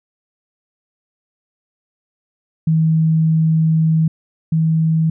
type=tone pair in turn; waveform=sine; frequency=160 / 160.64 Hz; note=D#3 / E3; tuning=+49 / -44 cents; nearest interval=unison; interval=7 cents; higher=second; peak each=-11 / -12 dBFS; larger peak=first; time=2.67-4.08 / 4.52-5.1 s; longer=first; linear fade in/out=5 ms; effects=none